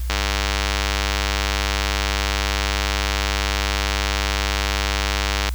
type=click train; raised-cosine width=0.2 ms; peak=-3 dBFS; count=540; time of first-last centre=0.1-5.49 s; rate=100 Hz; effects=added 60 Hz sine -22 dBFS peak until 5.54 s + white hiss -42 dBFS RMS until 5.54 s

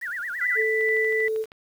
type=tone with vibrato; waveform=sine; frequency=1661.2 Hz; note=G#6; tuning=in tune; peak=-28 dBFS; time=0.01-0.63 s; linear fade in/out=20 ms; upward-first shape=sine; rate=9 Hz; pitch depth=300 cents each way
type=tone with tremolo; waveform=sine; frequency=1982 Hz; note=B6; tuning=6 cents sharp; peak=-21 dBFS; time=0.41-1.28 s; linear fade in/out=5 ms; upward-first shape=sine; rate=2.4 Hz; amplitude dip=25%
type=tone; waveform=sine; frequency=439.2 Hz; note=A4; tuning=3 cents flat; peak=-23 dBFS; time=0.55-1.46 s; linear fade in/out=50 ms
type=click train; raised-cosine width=0.3 ms; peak=-28 dBFS; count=10; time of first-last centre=0.81-1.519 s; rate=12.7 Hz
effects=8-bit

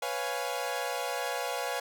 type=chord; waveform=sawtooth; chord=C# dominant seventh; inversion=third; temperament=equal; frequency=493.9 / 554.4 / 698.5 / 830.6 Hz; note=B4 / C#5 / E#5 / G#5; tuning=0 / 0 / 0 / 0 cents; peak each=-33 dBFS; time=0.02-1.8 s; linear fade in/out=5 ms; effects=none

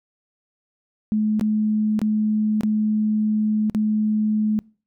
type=tone with dropouts; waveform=sine; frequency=214.1 Hz; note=A3; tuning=47 cents flat; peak=-17 dBFS; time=1.12-4.59 s; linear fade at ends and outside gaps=0 ms; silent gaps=1.396-1.411 / 1.992-2.016 / 2.609-2.634 / 3.698-3.748 s; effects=noise-tail reverb RT60 0.4 s tail -26 dB re dry

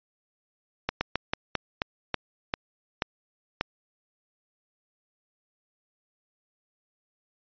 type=slowing click train; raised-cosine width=0.3 ms; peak=-9 dBFS; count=10; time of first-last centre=0.89-3.61 s; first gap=120 ms; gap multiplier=1.22; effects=resampled to 11025 Hz

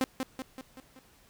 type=tone with echo; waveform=sawtooth; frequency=261.6 Hz; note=C4; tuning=in tune; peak=-21 dBFS; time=0.01-0.04 s; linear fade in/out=0 ms; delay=190 ms; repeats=5; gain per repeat=-5 dB; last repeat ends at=0.99 s; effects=pink hiss -61 dBFS RMS until 1.29 s

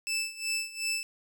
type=tone with tremolo; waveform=20% pulse; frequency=2637 Hz; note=E7; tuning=in tune; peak=-23 dBFS; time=0.07-1.03 s; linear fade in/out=0 ms; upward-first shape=sine; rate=2.7 Hz; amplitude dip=85%; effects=none

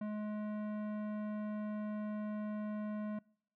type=tone with tanh clipping; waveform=sine; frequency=211.3 Hz; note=G#3; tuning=30 cents sharp; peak=-39 dBFS; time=0.01-3.19 s; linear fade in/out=5 ms; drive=15 dB; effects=noise-tail reverb RT60 0.6 s tail -25 dB re dry

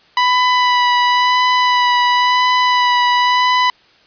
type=tone with vibrato; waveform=sawtooth; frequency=990 Hz; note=B5; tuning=4 cents sharp; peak=-7 dBFS; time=0.17-3.7 s; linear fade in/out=2 ms; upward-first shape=sine; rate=0.96 Hz; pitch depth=16 cents each way; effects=white hiss -50 dBFS RMS until 4.06 s + resampled to 11025 Hz

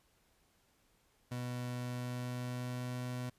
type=tone with pitch glide; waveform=30% pulse; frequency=123.47 to 124.62 Hz; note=B2 to B2; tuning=0 to +16 cents; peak=-35 dBFS; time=1.31-3.3 s; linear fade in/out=10 ms; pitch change=+16 cents; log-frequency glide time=1.81-2.97 s; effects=pink hiss -72 dBFS RMS until 3.38 s + resampled to 32000 Hz

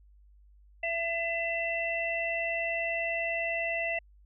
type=harmonic tone; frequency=670 Hz; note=E5; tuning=28 cents sharp; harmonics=1 / 3 / 4; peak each=-33 / -33 / -33 dBFS; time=0.83-3.99 s; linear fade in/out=5 ms; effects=added 50 Hz sine -55 dBFS peak until 4.25 s

